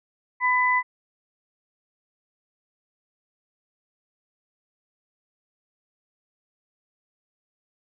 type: tone pair together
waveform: sine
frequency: 1001.3 / 2000 Hz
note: B5 / B6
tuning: +24 / +21 cents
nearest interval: octave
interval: 1197 cents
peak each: -21 dBFS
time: 0.4-0.83 s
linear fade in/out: 50 ms
effects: none